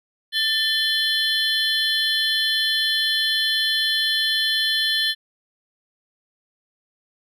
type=tone cluster; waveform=triangle; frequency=1776 / 3083 / 3411 / 4152 Hz; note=A6 / G7 / G#7 / C8; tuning=+16 / -29 / +46 / -14 cents; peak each=-23 dBFS; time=0.32-5.15 s; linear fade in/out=50 ms; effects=none